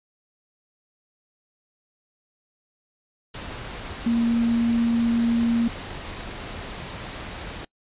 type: tone in noise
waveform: sine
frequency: 233.1 Hz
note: A#3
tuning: in tune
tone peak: -18 dBFS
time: 4.06-5.68 s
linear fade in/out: 5 ms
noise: pink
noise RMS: -35 dBFS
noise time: 3.34-7.65 s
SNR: +14 dB
effects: noise-tail reverb RT60 0.1 s tail -24 dB re dry + resampled to 8000 Hz